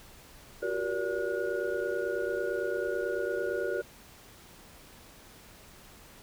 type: tone cluster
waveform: sine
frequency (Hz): 356 / 385 / 472.9 / 577 / 1444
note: F4 / G4 / A#4 / D5 / F#6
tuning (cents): +33 / -31 / +25 / -31 / -43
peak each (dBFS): -37 / -34 / -34 / -35 / -38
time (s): 0.62-3.82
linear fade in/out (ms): 10
effects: pink hiss -53 dBFS RMS until 6.22 s